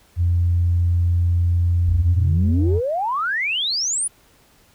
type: tone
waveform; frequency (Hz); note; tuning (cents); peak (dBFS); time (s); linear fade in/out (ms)
sine; 86.8; F2; -10; -14; 0.16-2.81; 50
type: exponential sweep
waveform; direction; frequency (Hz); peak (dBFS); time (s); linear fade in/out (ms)
sine; up; 50.5 to 10170; -19; 1.87-4.08; 10
effects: tanh soft clip ceiling -9 dBFS + pink hiss -55 dBFS RMS until 4.74 s

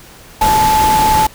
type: tone in noise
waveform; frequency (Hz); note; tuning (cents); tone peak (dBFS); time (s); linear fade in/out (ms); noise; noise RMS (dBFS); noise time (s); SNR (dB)
sine; 867; A5; -26; -9; 0.41-1.27; 5; pink; -18; 0.41-1.27; +6
effects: pink hiss -39 dBFS RMS until 1.34 s

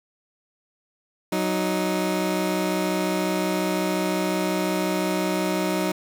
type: tone pair together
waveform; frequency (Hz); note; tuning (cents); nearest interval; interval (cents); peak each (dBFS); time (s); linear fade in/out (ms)
20% pulse; 185.52 / 311.1; F#3 / D#4; +5 / 0; major sixth; 895; -20; 1.32-5.92; 5
effects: none

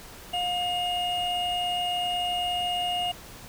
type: tone pair together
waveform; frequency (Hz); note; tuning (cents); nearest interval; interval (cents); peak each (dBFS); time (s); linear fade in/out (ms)
triangle; 713.4 / 2851; F5 / F7; +37 / +35; 2 octaves; 2398; -26 / -27; 0.33-3.12; 10
effects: pink hiss -45 dBFS RMS until 3.48 s

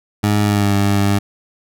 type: tone with pitch glide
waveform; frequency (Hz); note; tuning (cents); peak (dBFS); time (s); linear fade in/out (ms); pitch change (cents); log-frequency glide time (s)
20% pulse; 104 to 100.46; G#2 to G2; +3 to +43; -8; 0.23-1.19; 10; -60; 0.45-0.73
effects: none

